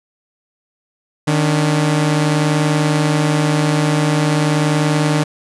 sawtooth tone pair together, 152.57 / 284.7 Hz, D#3 / C#4, -34 / +46 cents, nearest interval major seventh, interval 1080 cents, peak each -10 / -16 dBFS, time 1.27-5.24 s, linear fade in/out 10 ms, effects resampled to 24000 Hz

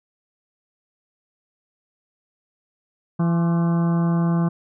harmonic tone with a mistuned harmonic, 168.8 Hz, E3, 41 cents sharp, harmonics 1 / 2 / 3 / 4 / 5 / 6 / 7 / 8 / 9, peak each -17 / -29 / -38 / -34 / -37 / -36 / -37 / -45 / -43 dBFS, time 3.19-4.49 s, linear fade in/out 10 ms, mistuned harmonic 6, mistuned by +75 cents, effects none

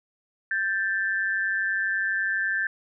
sine tone pair together, 1568 / 1760 Hz, G6 / A6, 0 / 0 cents, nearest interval major second, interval 200 cents, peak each -26 dBFS, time 0.51-2.67 s, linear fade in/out 2 ms, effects none

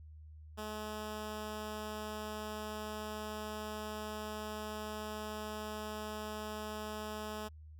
10% pulse tone, 213.5 Hz, G#3, 48 cents sharp, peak -32 dBFS, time 0.57-7.49 s, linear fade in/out 20 ms, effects added 77 Hz sine -50 dBFS peak until 7.79 s

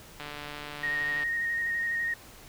click train, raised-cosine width 0.3 ms, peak -23 dBFS, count 153, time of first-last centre 0.2-1.234 s, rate 147 Hz
sine tone with vibrato, 1862 Hz, A#6, 2 cents flat, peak -27 dBFS, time 0.83-2.14 s, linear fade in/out 5 ms, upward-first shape square, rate 12 Hz, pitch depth 14 cents each way
effects pink hiss -50 dBFS RMS until 2.48 s

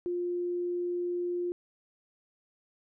sine tone, 352.4 Hz, F4, 16 cents sharp, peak -29 dBFS, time 0.06-1.52 s, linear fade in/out 0 ms, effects none

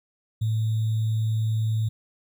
sine tone with sample-and-hold, 110 Hz, A2, in tune, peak -21 dBFS, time 0.41-1.89 s, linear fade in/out 10 ms, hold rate 3675 Hz, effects none

